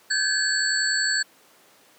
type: tone cluster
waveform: sine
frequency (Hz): 1549 / 1638 / 1709 / 4454 / 7690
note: G6 / G#6 / G#6 / C#8 / B8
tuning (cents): -21 / -24 / +49 / +7 / -47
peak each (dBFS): -27 / -31 / -26 / -25 / -29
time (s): 0.1-1.23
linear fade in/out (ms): 10
effects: pink hiss -55 dBFS RMS until 1.98 s + high-pass 300 Hz 12 dB/octave